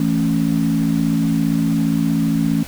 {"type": "chord", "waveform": "sine", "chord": "A major", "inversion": "second", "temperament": "equal", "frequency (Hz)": [164.81, 220, 277.2], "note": ["E3", "A3", "C#4"], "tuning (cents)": [0, 0, 0], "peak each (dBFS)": -19, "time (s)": [0, 2.63], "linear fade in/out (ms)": 2, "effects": ["pink hiss -35 dBFS RMS until 2.67 s"]}